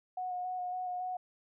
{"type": "tone with vibrato", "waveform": "sine", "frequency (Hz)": 729, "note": "F#5", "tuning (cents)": -26, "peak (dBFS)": -34, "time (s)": [0.17, 1.17], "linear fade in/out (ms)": 5, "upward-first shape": "square", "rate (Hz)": 3.6, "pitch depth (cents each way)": 15, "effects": []}